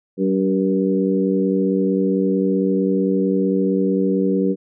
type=harmonic tone with a mistuned harmonic; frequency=95.5 Hz; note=G2; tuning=45 cents flat; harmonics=2 / 3 / 4 / 5; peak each=-19 / -21 / -22 / -23 dBFS; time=0.17-4.56 s; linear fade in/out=50 ms; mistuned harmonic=4; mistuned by=+20 cents; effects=none